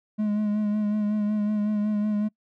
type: tone with vibrato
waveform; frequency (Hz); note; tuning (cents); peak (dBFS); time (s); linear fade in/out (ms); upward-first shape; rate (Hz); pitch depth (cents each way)
triangle; 210; G#3; +19; -20; 0.18-2.29; 20; sine; 5.4; 29
effects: noise-tail reverb RT60 0.1 s tail -25 dB re dry